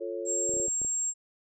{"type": "chord", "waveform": "sine", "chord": "F augmented", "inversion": "none", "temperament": "equal with one note detuned", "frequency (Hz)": [349.2, 440, 550.2], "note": ["F4", "A4", "C#5"], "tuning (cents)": [0, 0, -13], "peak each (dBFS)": -36, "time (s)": [0, 0.68], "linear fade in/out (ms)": 20}
{"type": "tone", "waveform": "sine", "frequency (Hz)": 7530, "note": "A#8", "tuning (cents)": 16, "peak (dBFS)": -27, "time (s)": [0.25, 1.14], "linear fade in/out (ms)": 50}
{"type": "clicks", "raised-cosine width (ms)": 2, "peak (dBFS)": -29, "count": 7, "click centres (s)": [0.493, 0.538, 0.568, 0.6, 0.682, 0.817, 0.848]}
{"effects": []}